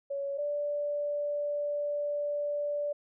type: tone pair in turn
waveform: sine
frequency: 559 / 583.6 Hz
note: C#5 / D5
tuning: +14 / -11 cents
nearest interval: minor second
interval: 75 cents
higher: second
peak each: -31 / -29 dBFS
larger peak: second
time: 0.1-0.38 / 0.38-2.93 s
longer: second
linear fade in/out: 10 ms
effects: none